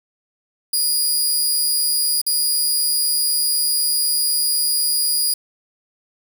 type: tone with dropouts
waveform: 15% pulse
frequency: 4876 Hz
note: D#8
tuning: 36 cents flat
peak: -10 dBFS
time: 0.73-5.34 s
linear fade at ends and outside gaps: 5 ms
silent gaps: 2.216-2.264 s
effects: 7-bit